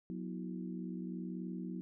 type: harmonic tone with a mistuned harmonic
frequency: 60.7 Hz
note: B1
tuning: 29 cents flat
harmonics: 3 / 4 / 5 / 6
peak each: -41 / -45 / -46 / -53 dBFS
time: 0.1-1.81 s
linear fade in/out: 0 ms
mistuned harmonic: 5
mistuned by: +97 cents
effects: none